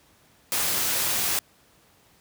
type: noise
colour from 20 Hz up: white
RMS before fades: -25 dBFS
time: 0.52-1.39 s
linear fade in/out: 0 ms
effects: pink hiss -59 dBFS RMS until 2.2 s + high-pass 60 Hz 12 dB/octave